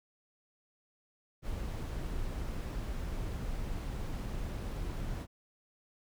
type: noise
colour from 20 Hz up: brown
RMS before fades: -37 dBFS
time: 1.42-5.27 s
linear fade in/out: 50 ms
effects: none